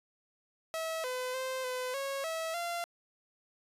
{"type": "tone with pitch steps", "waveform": "sawtooth", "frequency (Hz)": [647, 506, 520, 506, 549, 649, 689], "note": ["E5", "B4", "C5", "B4", "C#5", "E5", "F5"], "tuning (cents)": [-32, 42, -11, 42, -17, -27, -24], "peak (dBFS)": -30, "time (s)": [0.74, 2.84], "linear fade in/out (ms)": 0, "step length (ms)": 300, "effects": ["resampled to 32000 Hz"]}